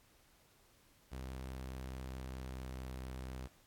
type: tone with pitch glide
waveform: sawtooth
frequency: 64.8 to 64.28 Hz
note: C2 to C2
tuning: -16 to -30 cents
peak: -39 dBFS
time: 1.11-3.48 s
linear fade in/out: 20 ms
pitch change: -14 cents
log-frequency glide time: 2-2.77 s
effects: pink hiss -68 dBFS RMS until 3.66 s + AAC 64 kbps